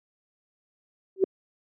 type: tone with exponential growth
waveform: sine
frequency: 381.9 Hz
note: G4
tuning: 45 cents flat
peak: -12 dBFS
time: 1.16-1.24 s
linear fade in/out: 2 ms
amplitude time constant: 16 ms
effects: high-pass 200 Hz 12 dB/octave